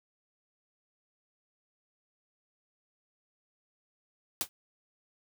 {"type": "noise with exponential decay", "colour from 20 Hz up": "white", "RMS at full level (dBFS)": -26, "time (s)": [4.41, 4.49], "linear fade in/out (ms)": 0, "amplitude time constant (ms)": 16, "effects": []}